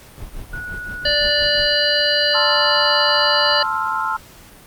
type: noise with tremolo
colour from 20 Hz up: brown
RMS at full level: -29 dBFS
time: 0.18-1.74 s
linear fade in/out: 0 ms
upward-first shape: triangle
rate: 5.8 Hz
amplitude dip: 95%
type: tone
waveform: sine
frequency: 1464 Hz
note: F#6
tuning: 19 cents flat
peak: -27 dBFS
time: 0.53-2.34 s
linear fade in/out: 5 ms
type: harmonic tone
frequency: 587.3 Hz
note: D5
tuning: in tune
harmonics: 1 / 3 / 5 / 7 / 8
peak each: -21 / -21 / -21 / -21 / -21 dBFS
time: 1.05-3.63 s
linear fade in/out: 5 ms
type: chord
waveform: sine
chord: F major seventh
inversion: first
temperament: equal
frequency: 880 / 1046.5 / 1318.5 / 1396.9 Hz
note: A5 / C6 / E6 / F6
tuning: 0 / 0 / 0 / 0 cents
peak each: -24 dBFS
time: 2.34-4.17 s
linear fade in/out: 10 ms
effects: pink hiss -44 dBFS RMS until 4.66 s + Opus 48 kbps